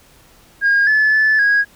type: tone with pitch steps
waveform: sine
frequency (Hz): 1625 / 1729 / 1740 / 1649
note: G#6 / A6 / A6 / G#6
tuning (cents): -38 / -31 / -20 / -13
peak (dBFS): -9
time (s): 0.61-1.65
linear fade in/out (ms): 50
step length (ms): 260
effects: tanh soft clip ceiling -8 dBFS + pink hiss -49 dBFS RMS until 1.75 s